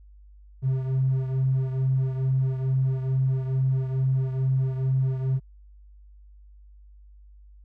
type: beating tone pair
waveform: triangle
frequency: 131.2 / 133.5 Hz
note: C3 / C3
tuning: +5 / +35 cents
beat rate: 2.3 Hz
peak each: -19 / -25 dBFS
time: 0.62-5.4 s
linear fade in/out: 50 ms
effects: tanh soft clip ceiling -17 dBFS + added 50 Hz sine -47 dBFS peak until 7.64 s